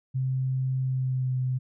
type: tone with pitch glide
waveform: sine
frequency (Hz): 130.8 to 128.4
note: C3 to C3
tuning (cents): 0 to -32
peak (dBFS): -24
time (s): 0.14-1.59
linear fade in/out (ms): 20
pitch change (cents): -32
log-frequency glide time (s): 0.8-1.38
effects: none